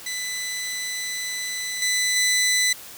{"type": "tone with level steps", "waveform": "15% pulse", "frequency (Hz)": 2000, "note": "B6", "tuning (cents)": 21, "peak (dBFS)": [-21, -14, -12], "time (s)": [0.06, 2.73], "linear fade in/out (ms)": 5, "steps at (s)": [1.82, 2.16], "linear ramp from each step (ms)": 2, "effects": ["white hiss -41 dBFS RMS until 2.97 s"]}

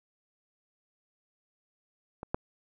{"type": "clicks", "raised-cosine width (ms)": 1, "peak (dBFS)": [-24, -14], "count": 2, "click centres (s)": [2.231, 2.345], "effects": []}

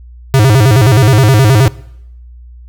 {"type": "tone with vibrato", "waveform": "square", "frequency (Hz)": 119.3, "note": "A#2", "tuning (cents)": 41, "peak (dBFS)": -5, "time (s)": [0.34, 1.68], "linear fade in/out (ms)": 0, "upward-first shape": "square", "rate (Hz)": 9.5, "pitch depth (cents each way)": 210, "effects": ["noise-tail reverb RT60 0.8 s tail -22 dB re dry", "added 60 Hz sine -31 dBFS peak until 2.68 s"]}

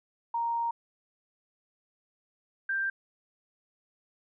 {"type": "tone pair in turn", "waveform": "sine", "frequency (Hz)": [932.3, 1578.5], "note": ["A#5", "G6"], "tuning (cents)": [0, 12], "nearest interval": "major sixth", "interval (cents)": 912, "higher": "second", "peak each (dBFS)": -27, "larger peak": "neither", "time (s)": [[0.34, 0.71], [2.69, 2.9]], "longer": "first", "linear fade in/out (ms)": 5, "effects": []}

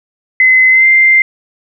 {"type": "tone with pitch glide", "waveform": "sine", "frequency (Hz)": [2042, 2090], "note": ["C7", "C7"], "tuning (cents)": [-43, -2], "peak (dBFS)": -4, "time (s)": [0.4, 1.22], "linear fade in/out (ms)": 2, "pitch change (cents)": 41, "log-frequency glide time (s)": [0.7, 0.87], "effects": []}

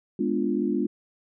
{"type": "chord", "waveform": "sine", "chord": "G# diminished seventh", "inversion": "none", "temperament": "equal", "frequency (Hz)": [207.7, 246.9, 293.7, 349.2], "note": ["G#3", "B3", "D4", "F4"], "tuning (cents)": [0, 0, 0, 0], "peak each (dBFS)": -28, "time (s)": [0.19, 0.87], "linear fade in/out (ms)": 5, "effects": []}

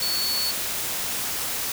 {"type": "tone in noise", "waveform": "sine", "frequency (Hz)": 4432, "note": "C#8", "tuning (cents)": -1, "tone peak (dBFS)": -24, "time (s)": [0.02, 0.51], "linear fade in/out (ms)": 2, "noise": "white", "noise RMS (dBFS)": -28, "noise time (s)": [0, 1.72], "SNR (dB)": 1, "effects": []}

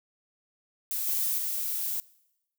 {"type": "noise with level steps", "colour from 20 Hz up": "violet", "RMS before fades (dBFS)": [-31, -28, -31], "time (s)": [0.91, 2], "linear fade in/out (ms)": 0, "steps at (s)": [1.07, 1.38], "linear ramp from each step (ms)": 2, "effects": ["noise-tail reverb RT60 0.9 s tail -22 dB re dry"]}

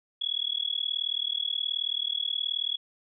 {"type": "tone with amplitude modulation", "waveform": "sine", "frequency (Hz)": 3364, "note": "G#7", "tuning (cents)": 22, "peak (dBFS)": -23, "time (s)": [0.21, 2.77], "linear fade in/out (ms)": 10, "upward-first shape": "sine", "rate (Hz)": 38.7, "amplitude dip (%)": 100, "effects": []}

